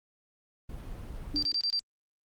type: noise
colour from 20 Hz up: brown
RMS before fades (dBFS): -40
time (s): 0.69-1.45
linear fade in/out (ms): 5
type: tone with exponential decay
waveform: sine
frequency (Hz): 293.8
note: D4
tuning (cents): +1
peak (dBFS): -29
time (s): 1.34-1.59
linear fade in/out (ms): 5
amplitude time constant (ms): 54
type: tone bursts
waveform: sine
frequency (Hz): 4699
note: D8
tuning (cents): 0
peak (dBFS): -26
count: 5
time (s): 1.36-1.793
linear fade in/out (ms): 0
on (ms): 65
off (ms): 27
effects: Opus 32 kbps